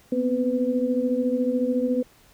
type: tone cluster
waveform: sine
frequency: 243.7 / 257.6 / 501 Hz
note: B3 / C4 / B4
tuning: -23 / -27 / +25 cents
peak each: -25 dBFS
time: 0.12-2.03 s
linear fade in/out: 5 ms
effects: pink hiss -56 dBFS RMS until 2.33 s